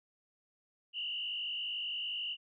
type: tone with frequency modulation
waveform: sine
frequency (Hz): 2900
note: F#7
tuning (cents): -35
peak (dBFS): -35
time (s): 0.93-2.37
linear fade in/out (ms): 50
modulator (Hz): 51.2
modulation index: 2.4
effects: none